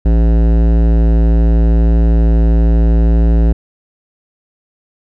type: tone with hard clipping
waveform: sine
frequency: 56.3 Hz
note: A1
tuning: 40 cents sharp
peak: -9 dBFS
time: 0.05-3.53 s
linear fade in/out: 10 ms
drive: 16 dB
effects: none